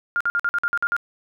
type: tone bursts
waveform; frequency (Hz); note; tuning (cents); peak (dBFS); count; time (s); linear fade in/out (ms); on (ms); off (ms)
sine; 1408; F6; +14; -18; 9; 0.16-0.965; 0; 45; 50
effects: none